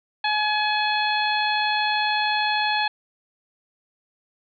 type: harmonic tone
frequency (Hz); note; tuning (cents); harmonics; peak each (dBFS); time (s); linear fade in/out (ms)
847; G#5; +34; 1 / 2 / 3 / 4 / 5; -23 / -26 / -28 / -29 / -30; 0.24-2.88; 5
effects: none